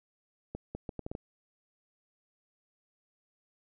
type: accelerating click train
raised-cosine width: 2 ms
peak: -24 dBFS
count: 7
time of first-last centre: 0.55-1.151 s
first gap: 200 ms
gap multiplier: 0.71
effects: none